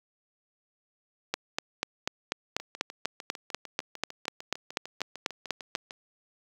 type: two click trains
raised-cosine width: 0.2 ms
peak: -10 / -23 dBFS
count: 19 / 23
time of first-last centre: 1.34-5.752 / 2.6-5.908 s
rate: 4.08 / 6.65 Hz
effects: high-pass 200 Hz 12 dB/octave + 8-bit